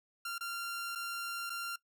sawtooth tone with dropouts, 1384 Hz, F6, 16 cents flat, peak -33 dBFS, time 0.25-1.76 s, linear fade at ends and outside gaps 5 ms, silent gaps 0.382-0.408 / 0.952-0.956 / 1.497-1.501 s, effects noise-tail reverb RT60 0.1 s tail -20 dB re dry

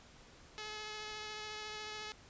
5% pulse tone with vibrato, 426.8 Hz, G#4, 47 cents sharp, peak -31 dBFS, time 0.58-2.12 s, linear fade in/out 0 ms, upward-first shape triangle, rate 14 Hz, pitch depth 15 cents each way, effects pink hiss -59 dBFS RMS until 2.29 s + resampled to 16000 Hz

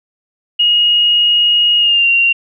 sine tone with pitch glide, 2876 to 2762 Hz, F#7 to F7, -50 to -20 cents, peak -8 dBFS, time 0.59-2.33 s, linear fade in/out 10 ms, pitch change -70 cents, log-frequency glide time 1.78-2.08 s, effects none

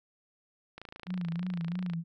click train, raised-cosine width 0.3 ms, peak -28 dBFS, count 33, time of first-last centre 0.78-1.935 s, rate 27.7 Hz
sine tone with vibrato, 174.61 Hz, F3, in tune, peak -31 dBFS, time 1.06-2.04 s, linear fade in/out 50 ms, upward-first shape sine, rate 3 Hz, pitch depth 87 cents each way
effects none

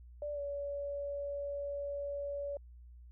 sine tone with pitch glide, 587 to 568.6 Hz, D5 to C#5, -1 to +44 cents, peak -36 dBFS, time 0.22-2.57 s, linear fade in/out 2 ms, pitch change -55 cents, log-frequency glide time 0.33-0.4 s, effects added 60 Hz sine -51 dBFS peak until 3.11 s

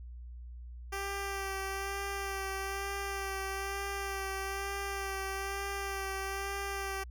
10% pulse tone with vibrato, 392 Hz, G4, in tune, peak -27 dBFS, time 0.92-7.04 s, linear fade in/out 10 ms, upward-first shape sine, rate 1.1 Hz, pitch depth 20 cents each way, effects added 60 Hz sine -43 dBFS peak until 7.1 s

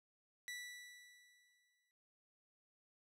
sawtooth tone with exponential decay, 1963 Hz, B6, 11 cents flat, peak -40 dBFS, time 0.48-1.91 s, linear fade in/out 0 ms, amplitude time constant 310 ms, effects low-pass 12000 Hz 12 dB/octave

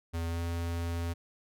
square tone with pitch glide, 83.5 to 84.81 Hz, E2 to E2, +23 to +50 cents, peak -32 dBFS, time 0.13-1.14 s, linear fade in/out 20 ms, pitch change +27 cents, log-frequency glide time 0.28-0.4 s, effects none

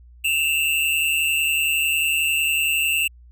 square tone pair together, 2637 / 2788 Hz, E7 / F7, 0 / -4 cents, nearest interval minor second, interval 96 cents, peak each -22 / -22 dBFS, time 0.24-3.08 s, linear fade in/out 10 ms, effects added 60 Hz sine -44 dBFS peak until 3.31 s

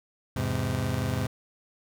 30% pulse chord, E augmented, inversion none, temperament just, 82.41 / 103.01 / 128.76 Hz, E2 / G#2 / B#2, 0 / -14 / -27 cents, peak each -31 / -28 / -27 dBFS, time 0.36-1.27 s, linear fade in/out 5 ms, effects none

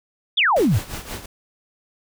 sine exponential sweep, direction down, 3729 to 82.41 Hz, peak -14 dBFS, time 0.37-0.79 s, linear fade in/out 10 ms
pink noise with tremolo, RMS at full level -30 dBFS, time 0.56-1.26 s, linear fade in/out 5 ms, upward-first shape sine, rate 5.7 Hz, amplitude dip 70%
effects none

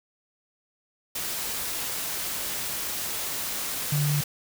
sine tone in noise, 146.83 Hz, D3, in tune, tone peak -22 dBFS, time 3.92-4.21 s, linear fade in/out 5 ms, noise white, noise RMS -31 dBFS, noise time 1.15-4.24 s, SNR +6 dB, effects none

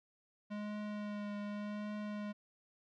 square tone with vibrato, 207.7 Hz, G#3, in tune, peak -40 dBFS, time 0.5-2.33 s, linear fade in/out 20 ms, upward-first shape triangle, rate 0.86 Hz, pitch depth 20 cents each way, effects low-pass 3000 Hz 12 dB/octave

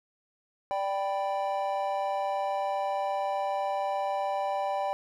triangle chord, G major, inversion second, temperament equal, 587.3 / 784 / 987.8 Hz, D5 / G5 / B5, 0 / 0 / 0 cents, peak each -30 / -28 / -34 dBFS, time 0.71-4.93 s, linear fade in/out 0 ms, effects none

